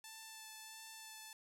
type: tone with vibrato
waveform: 5% pulse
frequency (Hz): 880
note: A5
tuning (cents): 0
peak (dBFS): -39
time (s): 0.04-1.33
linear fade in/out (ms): 2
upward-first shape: sine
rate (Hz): 1.5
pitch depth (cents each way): 12
effects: none